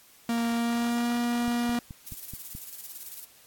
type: tone with pitch glide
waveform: 45% pulse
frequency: 233.1 to 239 Hz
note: A#3 to A#3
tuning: 0 to +43 cents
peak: -25 dBFS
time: 0.29-1.79 s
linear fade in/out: 2 ms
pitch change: +43 cents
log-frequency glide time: 0.51-1.13 s
type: click train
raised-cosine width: 5 ms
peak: -28 dBFS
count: 6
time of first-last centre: 1.48-2.551 s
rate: 4.67 Hz
type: noise with tremolo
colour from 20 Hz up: violet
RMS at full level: -38 dBFS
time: 2.06-3.25 s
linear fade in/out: 10 ms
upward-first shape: square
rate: 18 Hz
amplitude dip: 50%
effects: white hiss -56 dBFS RMS until 3.46 s + AAC 64 kbps